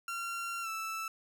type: tone with pitch glide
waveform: 30% pulse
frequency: 1374 to 1320.3 Hz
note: F6 to E6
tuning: -29 to +2 cents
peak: -33 dBFS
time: 0.08-1.08 s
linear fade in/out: 2 ms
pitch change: -69 cents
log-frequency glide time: 0.62-0.68 s
effects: none